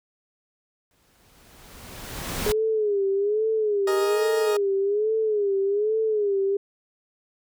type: noise with exponential growth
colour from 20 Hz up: pink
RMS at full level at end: -26 dBFS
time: 0.91-2.52 s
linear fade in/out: 1 ms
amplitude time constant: 350 ms
type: tone with vibrato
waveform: sine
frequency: 415.3 Hz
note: G#4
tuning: in tune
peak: -20 dBFS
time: 2.46-6.57 s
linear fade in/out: 5 ms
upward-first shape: sine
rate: 1.2 Hz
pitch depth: 110 cents each way
type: chord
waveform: 20% pulse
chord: Ab suspended second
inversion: none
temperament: equal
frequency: 415.3 / 466.2 / 622.3 Hz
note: Ab4 / Bb4 / Eb5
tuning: 0 / 0 / 0 cents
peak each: -28 / -27 / -24 dBFS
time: 3.87-4.57 s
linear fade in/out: 5 ms
effects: none